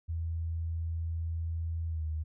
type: tone with pitch glide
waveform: sine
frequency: 82.41 to 78.24 Hz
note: E2 to D#2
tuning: 0 to +10 cents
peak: -31 dBFS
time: 0.08-2.24 s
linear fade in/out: 20 ms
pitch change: -90 cents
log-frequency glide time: 1.88-2.04 s
effects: none